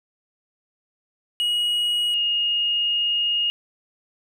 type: tone pair in turn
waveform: triangle / sine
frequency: 2896 / 2856 Hz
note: F#7 / F7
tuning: -38 / +38 cents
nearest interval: unison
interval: 24 cents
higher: first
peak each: -18 / -19 dBFS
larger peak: first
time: 1.4-2.14 / 2.14-3.5 s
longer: second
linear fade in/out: 0 ms
effects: none